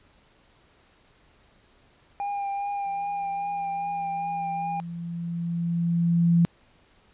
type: tone with vibrato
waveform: triangle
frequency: 803 Hz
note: G5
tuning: 41 cents sharp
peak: -25 dBFS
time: 2.2-4.8 s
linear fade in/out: 0 ms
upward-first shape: triangle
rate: 2.5 Hz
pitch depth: 21 cents each way
type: tone with exponential growth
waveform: sine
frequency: 170 Hz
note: F3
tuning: 46 cents flat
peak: -15 dBFS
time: 2.86-6.45 s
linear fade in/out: 0 ms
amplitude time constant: 780 ms
effects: pink hiss -60 dBFS RMS until 7.13 s + resampled to 8000 Hz